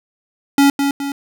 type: tone with echo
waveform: square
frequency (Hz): 280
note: C#4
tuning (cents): +18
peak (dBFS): -9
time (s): 0.58-0.7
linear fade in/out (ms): 2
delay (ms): 210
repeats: 2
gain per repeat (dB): -6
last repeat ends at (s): 1.12
effects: none